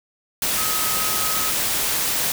sine tone in noise, 1270 Hz, D#6, 35 cents sharp, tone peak -29 dBFS, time 0.57-1.5 s, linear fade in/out 2 ms, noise white, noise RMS -22 dBFS, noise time 0.42-2.32 s, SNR -10 dB, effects none

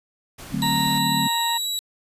pink noise, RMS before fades -39 dBFS, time 0.38-0.99 s, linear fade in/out 10 ms
sine chord, D dominant seventh, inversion none, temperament equal, 146.83 / 185 / 220 / 261.6 Hz, D3 / F#3 / A3 / C4, 0 / 0 / 0 / 0 cents, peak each -28 dBFS, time 0.52-1.28 s, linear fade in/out 10 ms
sawtooth tone with pitch glide, 3940 to 3902 Hz, B7 to B7, -5 to -22 cents, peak -21 dBFS, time 0.62-1.79 s, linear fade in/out 0 ms, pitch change -17 cents, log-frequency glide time 1.18-1.24 s
harmonic tone, 932.3 Hz, A#5, in tune, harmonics 1 / 2 / 3 / 4, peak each -23 / -31 / -36 / -33 dBFS, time 0.62-1.58 s, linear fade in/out 10 ms
effects resampled to 32000 Hz

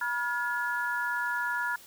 sine tone cluster, 970 / 1421 / 1700 Hz, B5 / F6 / G#6, -31 / +30 / +40 cents, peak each -33 / -31 / -33 dBFS, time 0.01-1.76 s, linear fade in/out 5 ms, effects white hiss -52 dBFS RMS until 1.86 s

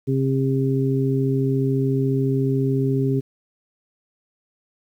harmonic tone, 134.1 Hz, C3, 43 cents sharp, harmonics 1 / 2 / 3, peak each -20 / -23 / -24 dBFS, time 0.07-3.21 s, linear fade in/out 20 ms, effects 9-bit

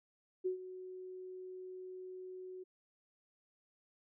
sine tone with ADSR envelope, 370 Hz, F#4, in tune, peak -31 dBFS, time 0.44-2.64 s, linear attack 21 ms, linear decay 110 ms, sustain -14 dB, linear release 15 ms, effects none

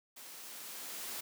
white noise with level ramp, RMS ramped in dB -51 to -41 dBFS, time 0.16-1.21 s, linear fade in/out 10 ms, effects high-pass 200 Hz 12 dB/octave

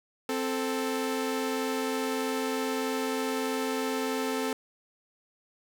sawtooth tone pair together, 261.6 / 440 Hz, C4 / A4, 0 / 0 cents, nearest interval major sixth, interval 900 cents, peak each -27 dBFS, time 0.29-4.53 s, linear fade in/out 2 ms, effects none

